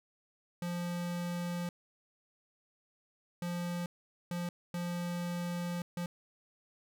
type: tone bursts at uneven times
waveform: square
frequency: 174.61 Hz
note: F3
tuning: in tune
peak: -35 dBFS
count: 5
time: 0.62-1.69 / 3.42-3.86 / 4.31-4.49 / 4.74-5.82 / 5.97-6.06 s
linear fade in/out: 2 ms
effects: none